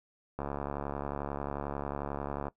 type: click train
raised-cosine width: 1 ms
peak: -21 dBFS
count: 150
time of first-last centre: 0.39-2.483 s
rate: 71.2 Hz
effects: noise-tail reverb RT60 0.1 s tail -20 dB re dry